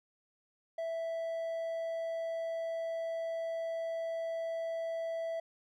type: tone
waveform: triangle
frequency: 659.3 Hz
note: E5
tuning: in tune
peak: -32 dBFS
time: 0.78-5.4 s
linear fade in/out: 5 ms
effects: none